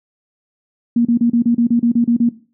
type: tone bursts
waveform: sine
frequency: 235.9 Hz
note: A#3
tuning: 21 cents sharp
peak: -10 dBFS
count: 11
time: 0.96-2.291 s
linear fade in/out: 5 ms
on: 91 ms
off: 33 ms
effects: noise-tail reverb RT60 0.4 s tail -17 dB re dry